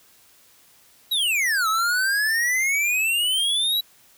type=exponential two-way sweep; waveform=square; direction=down then up; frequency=3951 to 1274 to 3951 Hz; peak=-20 dBFS; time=1.11-3.81 s; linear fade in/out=10 ms; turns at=1.68 s; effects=white hiss -55 dBFS RMS until 4.17 s